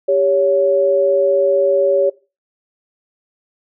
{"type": "tone pair together", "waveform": "sine", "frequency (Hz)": [395.8, 560.5], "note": ["G4", "C#5"], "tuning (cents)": [17, 19], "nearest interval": "tritone", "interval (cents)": 602, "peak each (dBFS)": [-17, -12], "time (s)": [0.08, 2.1], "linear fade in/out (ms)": 10, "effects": ["noise-tail reverb RT60 0.3 s tail -20 dB re dry"]}